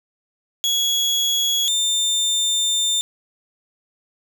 30% pulse tone pair in turn, 3345 / 3600 Hz, G#7 / A7, +12 / +39 cents, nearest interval minor second, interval 127 cents, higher second, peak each -15 dBFS, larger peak neither, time 0.64-1.68 / 1.68-3.01 s, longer second, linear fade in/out 0 ms, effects 7-bit

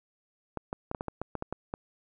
clicks, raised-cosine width 1 ms, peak -19 dBFS, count 11, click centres 0.573 / 0.729 / 0.914 / 0.948 / 1.009 / 1.083 / 1.216 / 1.353 / 1.424 / 1.526 / 1.739 s, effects none

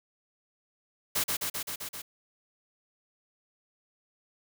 white noise with echo, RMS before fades -28 dBFS, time 1.15-1.24 s, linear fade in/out 10 ms, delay 130 ms, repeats 6, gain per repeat -2 dB, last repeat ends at 2.02 s, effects none

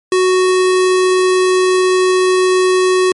square tone, 370 Hz, F#4, in tune, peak -10 dBFS, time 0.12-3.12 s, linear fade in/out 2 ms, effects MP3 48 kbps

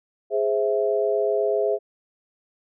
sine chord, Ab augmented, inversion none, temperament equal, 415.3 / 523.3 / 659.3 Hz, Ab4 / C5 / E5, 0 / 0 / 0 cents, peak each -22 / -26 / -24 dBFS, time 0.3-1.79 s, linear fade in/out 50 ms, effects none

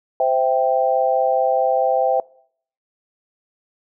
sine chord, C major, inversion none, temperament equal with one note detuned, 518.7 / 659.3 / 784 Hz, C5 / E5 / G5, -15 / 0 / 0 cents, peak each -19 dBFS, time 0.2-2.2 s, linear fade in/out 2 ms, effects noise-tail reverb RT60 0.6 s tail -23 dB re dry

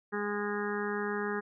harmonic tone, 206.1 Hz, G#3, 13 cents flat, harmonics 1 / 2 / 4 / 5 / 6 / 7 / 8 / 9, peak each -37 / -34 / -42 / -44 / -41 / -43 / -39 / -44 dBFS, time 0.12-1.41 s, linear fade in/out 20 ms, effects none

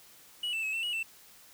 triangle tone with pitch steps, 2923 / 2660 / 2571 / 2687 / 2906 / 2673 Hz, F#7 / E7 / E7 / E7 / F#7 / E7, -22 / +15 / -44 / +33 / -32 / +23 cents, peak -29 dBFS, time 0.43-1.03 s, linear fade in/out 5 ms, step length 100 ms, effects white hiss -56 dBFS RMS until 1.53 s

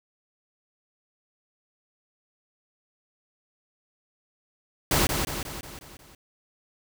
pink noise with echo, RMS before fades -22 dBFS, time 4.91-5.07 s, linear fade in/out 2 ms, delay 180 ms, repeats 6, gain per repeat -5 dB, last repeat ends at 6.15 s, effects none

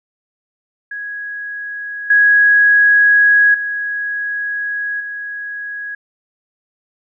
sine tone with level steps, 1661.2 Hz, G#6, in tune, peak -23 / -7 / -18 / -23 dBFS, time 0.91-5.95 s, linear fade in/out 5 ms, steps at 2.1 / 3.54 / 5 s, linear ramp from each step 5 ms, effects none

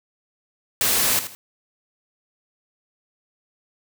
white noise with echo, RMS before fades -20 dBFS, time 0.81-1.19 s, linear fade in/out 0 ms, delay 80 ms, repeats 2, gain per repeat -11 dB, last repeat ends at 1.35 s, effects none

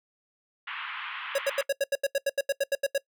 pink band-pass noise, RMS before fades -37 dBFS, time 0.67-1.63 s, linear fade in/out 5 ms, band 1000 to 3200 Hz, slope 48 dB/octave
square tone bursts, 554 Hz, C#5, 1 cent flat, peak -23 dBFS, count 15, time 1.35-2.98 s, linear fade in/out 5 ms, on 34 ms, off 80 ms
effects noise-tail reverb RT60 0.1 s tail -22 dB re dry

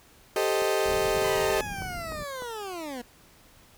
35% pulse chord, A half-diminished seventh, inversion third, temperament equal, 392 / 440 / 523.3 / 622.3 Hz, G4 / A4 / C5 / Eb5, 0 / 0 / 0 / 0 cents, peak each -26 / -27 / -31 / -27 dBFS, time 0.36-1.61 s, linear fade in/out 2 ms
click train, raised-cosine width 1 ms, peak -25 dBFS, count 7, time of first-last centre 0.62-2.422 s, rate 3.33 Hz
white low-pass noise, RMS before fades -40 dBFS, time 0.85-2.24 s, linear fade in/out 10 ms, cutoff 170 Hz, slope 12 dB/octave
20% pulse linear sweep, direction down, 1023 to 233.1 Hz, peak -29 dBFS, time 1.23-3.02 s, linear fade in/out 10 ms
effects pink hiss -56 dBFS RMS until 3.77 s

